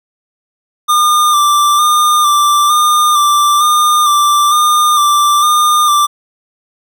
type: tone with vibrato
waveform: square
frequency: 1194 Hz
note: D6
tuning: 28 cents sharp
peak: -8 dBFS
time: 0.88-6.07 s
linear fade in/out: 20 ms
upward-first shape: square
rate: 1.1 Hz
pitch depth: 26 cents each way
effects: none